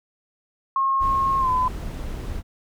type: tone with pitch glide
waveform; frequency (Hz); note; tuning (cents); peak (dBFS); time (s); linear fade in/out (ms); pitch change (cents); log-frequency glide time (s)
sine; 1079 to 1012.6; C#6 to B5; -47 to +43; -18; 0.76-1.68; 2; -110; 1.39-1.5
type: noise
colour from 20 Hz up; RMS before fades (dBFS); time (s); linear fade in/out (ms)
brown; -30; 0.99-2.43; 50
effects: none